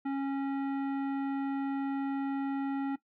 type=tone with hard clipping; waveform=sine; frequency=274.6 Hz; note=C#4; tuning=16 cents flat; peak=-32 dBFS; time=0.05-2.96 s; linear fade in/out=10 ms; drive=16 dB; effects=noise-tail reverb RT60 0.1 s tail -17 dB re dry + low-pass 2000 Hz 12 dB/octave